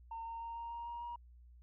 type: tone with pitch steps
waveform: sine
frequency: 912 / 918.3 / 924.7 / 931.2 / 937.6 / 944.2 / 950.7 Hz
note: A#5 / A#5 / A#5 / A#5 / A#5 / A#5 / A#5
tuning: -38 / -26 / -14 / -2 / +10 / +22 / +34 cents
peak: -40 dBFS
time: 0.11-1.16 s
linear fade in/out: 5 ms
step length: 150 ms
effects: tanh soft clip ceiling -38 dBFS + added 60 Hz sine -56 dBFS peak until 1.62 s